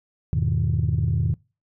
sine chord, E major seventh, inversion none, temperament equal, 82.41 / 103.83 / 123.47 / 155.56 Hz, E2 / G#2 / B2 / D#3, 0 / 0 / 0 / 0 cents, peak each -24 dBFS, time 0.33-1.34 s, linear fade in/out 0 ms, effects noise-tail reverb RT60 0.3 s tail -24 dB re dry + tanh soft clip ceiling -13 dBFS

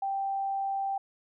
sine tone, 784 Hz, G5, in tune, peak -28 dBFS, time 0.02-0.98 s, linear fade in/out 5 ms, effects none

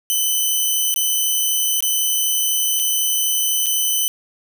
5% pulse tone with dropouts, 3024 Hz, F#7, 37 cents sharp, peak -8 dBFS, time 0.1-4.08 s, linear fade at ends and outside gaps 0 ms, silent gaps 0.941-0.961 / 1.806-1.825 / 2.793-2.797 / 3.66-3.666 s, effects none

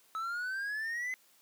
triangle exponential sweep, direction up, 1293 to 2051 Hz, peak -32 dBFS, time 0.15-1.14 s, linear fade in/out 0 ms, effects white hiss -65 dBFS RMS until 1.41 s + high-pass 200 Hz 12 dB/octave

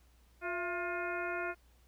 harmonic tone with a mistuned harmonic, 354.5 Hz, F4, 26 cents sharp, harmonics 1 / 2 / 3 / 4 / 5 / 6 / 7, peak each -40 / -40 / -45 / -39 / -47 / -47 / -45 dBFS, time 0.41-1.55 s, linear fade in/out 50 ms, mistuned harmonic 2, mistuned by -74 cents, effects added 60 Hz sine -62 dBFS peak until 1.87 s + pink hiss -70 dBFS RMS until 1.87 s

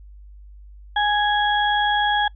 harmonic tone, 830.6 Hz, G#5, in tune, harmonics 1 / 2 / 4, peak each -19 / -22 / -25 dBFS, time 0.96-2.28 s, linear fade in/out 5 ms, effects noise-tail reverb RT60 0.1 s tail -24 dB re dry + added 50 Hz sine -40 dBFS peak until 2.35 s

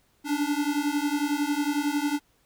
square beating tone pair, 286.2 / 297.2 Hz, D4 / D4, -45 / +21 cents, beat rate 11 Hz, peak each -28 dBFS, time 0.24-2.2 s, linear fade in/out 50 ms, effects pink hiss -66 dBFS RMS until 2.45 s

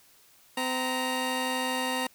15% pulse tone pair together, 256.2 / 932.3 Hz, C4 / A#5, -36 / 0 cents, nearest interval octave + minor seventh, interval 2236 cents, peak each -24 dBFS, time 0.57-2.07 s, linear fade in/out 5 ms, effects white hiss -59 dBFS RMS until 2.14 s

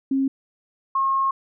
sine tone pair in turn, 269.9 / 1079.6 Hz, C#4 / C#6, -46 / -46 cents, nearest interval 2 octaves, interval 2400 cents, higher second, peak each -18 dBFS, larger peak neither, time 0.11-0.28 / 0.95-1.31 s, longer second, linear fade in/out 5 ms, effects none

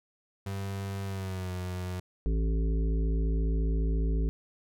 35% pulse tone with pitch glide, 98 to 90.91 Hz, G2 to F#2, 0 to -30 cents, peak -31 dBFS, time 0.46-2 s, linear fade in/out 5 ms, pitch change -130 cents, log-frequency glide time 1.05-1.53 s
harmonic tone, 54.5 Hz, A1, 16 cents flat, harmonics 1 / 3 / 5 / 7 / 8, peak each -25 / -35 / -39 / -42 / -43 dBFS, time 2.26-4.29 s, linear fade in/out 0 ms
effects none

